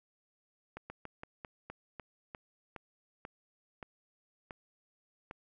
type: slowing click train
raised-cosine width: 0.5 ms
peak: -28 dBFS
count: 13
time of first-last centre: 0.77-5.311 s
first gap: 130 ms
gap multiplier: 1.18
effects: none